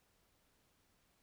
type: silence
effects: pink hiss -75 dBFS RMS until 1.22 s